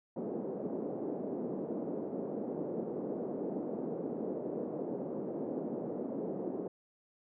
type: band-pass noise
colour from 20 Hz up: white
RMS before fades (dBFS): -38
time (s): 0.16-6.68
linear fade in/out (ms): 5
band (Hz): 190 to 500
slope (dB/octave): 24
effects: none

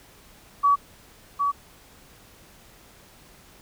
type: tone with echo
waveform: sine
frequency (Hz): 1137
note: C#6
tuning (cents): +44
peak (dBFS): -15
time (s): 0.63-0.76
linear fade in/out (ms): 20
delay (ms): 760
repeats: 1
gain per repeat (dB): -5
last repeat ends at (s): 1.52
effects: pink hiss -52 dBFS RMS until 3.61 s

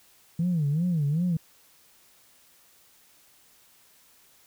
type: tone with vibrato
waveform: sine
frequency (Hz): 160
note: D#3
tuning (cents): +49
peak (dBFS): -21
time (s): 0.39-1.37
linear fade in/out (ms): 5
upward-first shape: sine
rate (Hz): 2.6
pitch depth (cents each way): 210
effects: tanh soft clip ceiling -19 dBFS + white hiss -59 dBFS RMS until 4.46 s

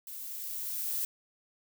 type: noise with level ramp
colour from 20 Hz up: violet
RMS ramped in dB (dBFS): -43 to -32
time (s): 0.07-1.05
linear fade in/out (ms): 2
effects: none

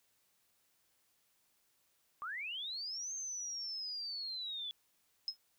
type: linear two-way sweep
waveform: sine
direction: up then down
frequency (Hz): 1119 to 6400 to 3409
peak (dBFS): -39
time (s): 2.22-4.71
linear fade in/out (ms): 0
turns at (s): 3.13
type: tone with exponential decay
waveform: sine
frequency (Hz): 5150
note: E8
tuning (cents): -41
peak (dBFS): -30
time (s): 5.28-5.37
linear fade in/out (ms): 1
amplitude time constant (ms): 18
effects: white hiss -75 dBFS RMS until 5.58 s

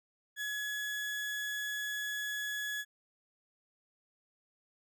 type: tone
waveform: 35% pulse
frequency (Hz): 1691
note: G#6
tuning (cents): +31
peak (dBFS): -33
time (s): 0.36-2.85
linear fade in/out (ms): 50
effects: none

